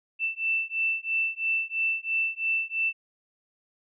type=beating tone pair; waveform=sine; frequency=2663 / 2666 Hz; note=E7 / E7; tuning=+17 / +19 cents; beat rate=3 Hz; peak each=-28 / -28 dBFS; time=0.19-2.93 s; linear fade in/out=50 ms; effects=none